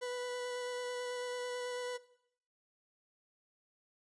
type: tone with vibrato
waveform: 40% pulse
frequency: 493.9 Hz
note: B4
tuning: in tune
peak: -36 dBFS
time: 0.01-1.98 s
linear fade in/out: 20 ms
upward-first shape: square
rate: 9.1 Hz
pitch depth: 8 cents each way
effects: noise-tail reverb RT60 0.7 s tail -18 dB re dry + resampled to 22050 Hz